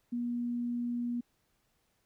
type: tone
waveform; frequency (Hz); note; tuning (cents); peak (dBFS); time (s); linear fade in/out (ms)
sine; 240.2; B3; -48; -31; 0.12-1.21; 10
effects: pink hiss -75 dBFS RMS until 2.05 s